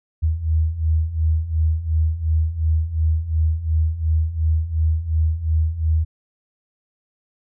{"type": "beating tone pair", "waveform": "sine", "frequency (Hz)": [77.78, 80.58], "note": ["D#2", "E2"], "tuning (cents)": [0, -39], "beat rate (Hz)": 2.8, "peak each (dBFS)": [-22, -18], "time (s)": [0.22, 6.05], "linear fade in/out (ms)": 20, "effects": []}